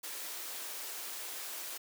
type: high-pass noise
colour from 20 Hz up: white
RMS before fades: -42 dBFS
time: 0.03-1.78 s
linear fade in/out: 10 ms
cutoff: 320 Hz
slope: 24 dB/octave
effects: none